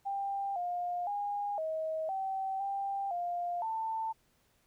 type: tone with pitch steps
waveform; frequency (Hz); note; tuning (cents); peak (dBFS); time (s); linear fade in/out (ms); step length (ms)
sine; 793 / 708 / 816 / 635 / 770 / 791 / 701 / 891; G5 / F5 / G#5 / D#5 / G5 / G5 / F5 / A5; +20 / +23 / -31 / +35 / -31 / +15 / +6 / +22; -32; 0.05-4.13; 20; 510
effects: pink hiss -71 dBFS RMS until 4.66 s